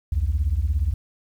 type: beating tone pair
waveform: sine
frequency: 64.2 / 81.2 Hz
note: C2 / E2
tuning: -32 / -26 cents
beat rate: 17 Hz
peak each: -21 dBFS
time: 0.12-0.94 s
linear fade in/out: 5 ms
effects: tanh soft clip ceiling -14 dBFS + 9-bit